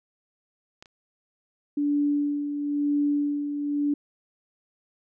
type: clicks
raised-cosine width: 0.2 ms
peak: -26 / -34 dBFS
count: 2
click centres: 0.825 / 0.858 s
type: tone with tremolo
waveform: sine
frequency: 290 Hz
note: D4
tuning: 22 cents flat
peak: -20 dBFS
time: 1.77-3.94 s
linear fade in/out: 5 ms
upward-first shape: sine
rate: 1 Hz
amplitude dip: 55%
effects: none